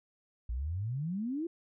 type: exponential sweep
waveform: sine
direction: up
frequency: 54.9 to 349.2 Hz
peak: -32 dBFS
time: 0.49-1.47 s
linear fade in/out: 5 ms
effects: none